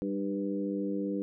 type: harmonic tone with a mistuned harmonic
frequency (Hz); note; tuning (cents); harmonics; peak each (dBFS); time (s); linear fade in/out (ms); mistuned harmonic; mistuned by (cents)
98.5; G2; +9; 2 / 3 / 4 / 5; -34 / -33 / -39 / -38; 0.02-1.22; 0; 3; +25
effects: none